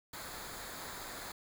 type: noise with comb filter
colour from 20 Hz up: pink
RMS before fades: -45 dBFS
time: 0.13-1.32 s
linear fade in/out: 5 ms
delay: 0.35 ms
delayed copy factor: -0.6
effects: none